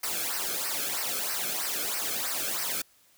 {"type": "noise with flanger", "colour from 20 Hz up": "white", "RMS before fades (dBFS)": -31, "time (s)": [0.03, 2.82], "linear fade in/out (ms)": 5, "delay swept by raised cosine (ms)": [0.28, 1.08], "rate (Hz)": 3.1, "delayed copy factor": -0.8, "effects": ["white hiss -62 dBFS RMS until 3.17 s"]}